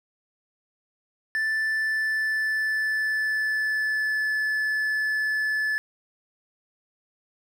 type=tone with pitch glide; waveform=triangle; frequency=1760 to 1731.8 Hz; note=A6 to A6; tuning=0 to -28 cents; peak=-21 dBFS; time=1.35-5.78 s; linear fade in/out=0 ms; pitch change=-28 cents; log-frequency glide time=1.69-4.28 s; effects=10-bit